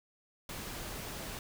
pink noise, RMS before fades -42 dBFS, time 0.49-1.39 s, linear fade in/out 2 ms, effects none

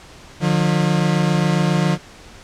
40% pulse tone pair together, 151.58 / 178.9 Hz, D#3 / F3, -45 / +42 cents, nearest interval minor third, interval 287 cents, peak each -17 dBFS, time 0.4-1.98 s, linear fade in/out 50 ms, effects pink hiss -42 dBFS RMS until 2.43 s + low-pass 7000 Hz 12 dB/octave

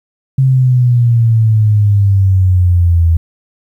sine exponential sweep, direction down, 134.1 to 81.8 Hz, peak -6 dBFS, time 0.38-3.17 s, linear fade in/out 5 ms, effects 8-bit

